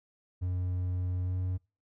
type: tone with pitch glide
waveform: triangle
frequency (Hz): 90.6 to 91.81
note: F#2 to F#2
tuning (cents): -36 to -13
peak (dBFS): -27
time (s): 0.41-1.58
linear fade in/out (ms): 20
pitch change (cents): +23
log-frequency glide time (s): 1.22-1.36
effects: noise-tail reverb RT60 0.3 s tail -25 dB re dry